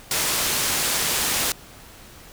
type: low-pass noise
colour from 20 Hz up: white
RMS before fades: -23 dBFS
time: 0.11-1.52 s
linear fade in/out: 2 ms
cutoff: 11000 Hz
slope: 12 dB/octave
effects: pink hiss -45 dBFS RMS until 2.32 s